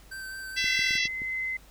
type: tone with vibrato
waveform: square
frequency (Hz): 1551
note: G6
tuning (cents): -19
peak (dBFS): -37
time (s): 0.11-0.98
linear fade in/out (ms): 10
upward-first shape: sine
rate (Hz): 4.7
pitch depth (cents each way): 13
type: harmonic tone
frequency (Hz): 670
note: E5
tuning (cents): +28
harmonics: 3 / 4 / 5 / 6 / 7 / 8 / 9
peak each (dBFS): -29 / -31 / -33 / -35 / -36 / -37 / -38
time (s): 0.56-1.08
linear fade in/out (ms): 20
type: tone with tremolo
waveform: sine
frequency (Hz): 2053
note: C7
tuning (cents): -33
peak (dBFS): -28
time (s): 0.64-1.57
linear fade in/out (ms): 5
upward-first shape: sine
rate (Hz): 1.6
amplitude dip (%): 30
type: clicks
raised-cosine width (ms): 3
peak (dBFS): -30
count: 6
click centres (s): 0.643 / 0.792 / 0.908 / 0.954 / 1.055 / 1.219
effects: added 50 Hz sine -53 dBFS peak until 1.7 s + pink hiss -56 dBFS RMS until 1.7 s